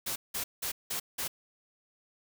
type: noise bursts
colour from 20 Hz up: white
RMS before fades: -34 dBFS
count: 5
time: 0.06-1.28 s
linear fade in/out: 10 ms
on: 100 ms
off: 180 ms
effects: none